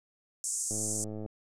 white band-pass noise, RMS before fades -34 dBFS, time 0.44-1.04 s, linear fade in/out 0 ms, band 6300 to 9100 Hz, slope 48 dB/octave
click train, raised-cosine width 2 ms, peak -27 dBFS, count 60, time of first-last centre 0.71-1.261 s, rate 107 Hz
effects none

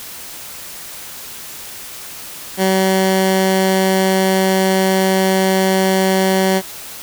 15% pulse tone, 190 Hz, F#3, 46 cents sharp, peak -6 dBFS, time 2.57-6.62 s, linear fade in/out 50 ms, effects white hiss -32 dBFS RMS until 7.02 s

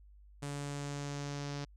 sawtooth tone with low-pass filter sweep, 143 Hz, D3, 46 cents flat, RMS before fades -40 dBFS, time 0.42-1.65 s, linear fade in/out 10 ms, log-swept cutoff 8700 to 5400 Hz, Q 2.5, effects added 50 Hz sine -55 dBFS peak until 1.76 s

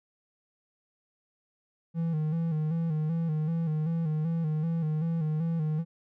triangle tone with vibrato, 160 Hz, D#3, 49 cents sharp, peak -24 dBFS, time 1.94-5.85 s, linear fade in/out 50 ms, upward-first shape square, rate 2.6 Hz, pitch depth 63 cents each way, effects none

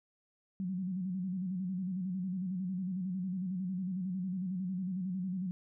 sine tone with vibrato, 185 Hz, F#3, in tune, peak -33 dBFS, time 0.6-5.51 s, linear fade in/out 0 ms, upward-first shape square, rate 11 Hz, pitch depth 67 cents each way, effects none

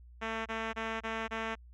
5% pulse tone bursts, 223.7 Hz, A3, 29 cents sharp, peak -22 dBFS, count 5, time 0.21-1.556 s, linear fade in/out 20 ms, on 250 ms, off 24 ms, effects added 60 Hz sine -51 dBFS peak until 1.73 s + low-pass 3000 Hz 12 dB/octave

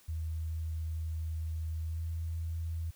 sine tone with pitch glide, 80.1 to 82.21 Hz, E2 to E2, -49 to -4 cents, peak -33 dBFS, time 0.08-2.91 s, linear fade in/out 10 ms, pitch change +45 cents, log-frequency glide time 1.83-2.04 s, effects white hiss -62 dBFS RMS until 2.95 s

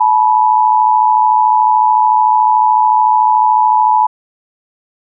sine tone pair together, 864.3 / 978 Hz, A5 / B5, -31 / -17 cents, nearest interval major second, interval 214 cents, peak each -10 dBFS, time 0-4.07 s, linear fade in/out 10 ms, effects none

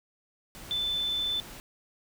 sine tone in noise, 3520 Hz, A7, in tune, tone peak -27 dBFS, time 0.71-1.4 s, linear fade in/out 0 ms, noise pink, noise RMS -45 dBFS, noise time 0.55-1.6 s, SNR +15 dB, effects none

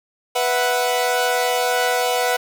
sawtooth chord, B suspended fourth, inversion none, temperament equal, 493.9 / 659.3 / 740 Hz, B4 / E5 / F#5, 0 / 0 / 0 cents, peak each -17 / -22 / -17 dBFS, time 0.35-2.37 s, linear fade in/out 10 ms, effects 7-bit

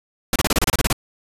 pink noise bursts, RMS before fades -17 dBFS, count 11, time 0.33-0.928 s, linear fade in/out 2 ms, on 28 ms, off 29 ms, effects resampled to 32000 Hz

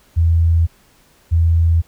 sine tone pair in turn, 83 / 83 Hz, E2 / E2, +12 / +12 cents, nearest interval unison, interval 0 cents, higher neither, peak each -10 dBFS, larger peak neither, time 0.16-0.67 / 1.31-1.82 s, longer neither, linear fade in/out 20 ms, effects pink hiss -53 dBFS RMS until 1.87 s

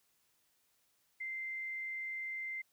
sine tone, 2084 Hz, C7, 7 cents flat, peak -38 dBFS, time 1.2-2.62 s, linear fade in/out 10 ms, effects white hiss -75 dBFS RMS until 2.72 s

